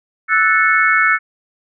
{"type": "chord", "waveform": "sine", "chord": "F# minor seventh", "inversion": "third", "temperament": "equal with one note detuned", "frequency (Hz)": [1318.5, 1480, 1760, 2197], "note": ["E6", "F#6", "A6", "C#7"], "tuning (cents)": [0, 0, 0, -16], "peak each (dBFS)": -16, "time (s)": [0.28, 1.19], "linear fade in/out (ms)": 50, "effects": []}